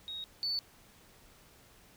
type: tone pair in turn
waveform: sine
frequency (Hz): 3768 / 4489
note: A#7 / C#8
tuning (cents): +18 / +21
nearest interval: minor third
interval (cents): 303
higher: second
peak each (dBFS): -38 / -30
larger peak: second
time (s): 0.08-0.24 / 0.43-0.59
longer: neither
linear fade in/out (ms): 0
effects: tanh soft clip ceiling -26 dBFS + pink hiss -60 dBFS RMS until 1.96 s